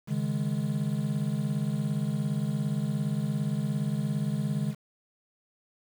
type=chord; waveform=triangle; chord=C# suspended second; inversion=none; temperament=just; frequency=138.59 / 155.92 / 207.9 Hz; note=C#3 / D#3 / G#3; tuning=0 / +4 / +2 cents; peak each=-29 dBFS; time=0.07-4.75 s; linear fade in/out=50 ms; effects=8-bit